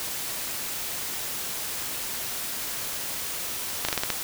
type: slowing click train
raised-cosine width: 0.2 ms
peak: -7 dBFS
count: 6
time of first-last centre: 3.85-4.103 s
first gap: 36 ms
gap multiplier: 1.17
effects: white hiss -32 dBFS RMS until 4.23 s